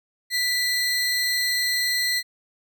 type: tone pair together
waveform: 40% pulse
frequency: 1975.5 / 4193 Hz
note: B6 / C8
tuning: 0 / +3 cents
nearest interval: octave + minor second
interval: 1303 cents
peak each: -23 dBFS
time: 0.3-2.23 s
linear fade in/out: 50 ms
effects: none